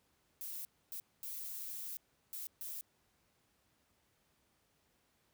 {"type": "noise bursts at uneven times", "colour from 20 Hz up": "violet", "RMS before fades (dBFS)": -44, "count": 5, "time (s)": [[0.41, 0.65], [0.92, 1], [1.23, 1.97], [2.33, 2.47], [2.61, 2.81]], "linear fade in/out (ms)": 0, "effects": ["pink hiss -75 dBFS RMS until 5.33 s", "high-pass 60 Hz 12 dB/octave"]}